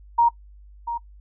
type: tone with echo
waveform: sine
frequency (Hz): 939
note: A#5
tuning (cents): +12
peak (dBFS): -13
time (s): 0.18-0.29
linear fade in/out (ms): 10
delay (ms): 690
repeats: 1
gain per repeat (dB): -11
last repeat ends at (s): 0.98
effects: noise-tail reverb RT60 0.1 s tail -22 dB re dry + added 50 Hz sine -44 dBFS peak until 1.2 s